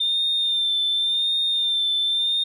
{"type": "tone with vibrato", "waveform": "sine", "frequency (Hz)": 3600, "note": "A7", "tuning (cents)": 39, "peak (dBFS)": -18, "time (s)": [0, 2.44], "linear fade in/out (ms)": 10, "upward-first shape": "sine", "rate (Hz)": 0.9, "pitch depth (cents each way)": 33, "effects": ["tanh soft clip ceiling -15 dBFS"]}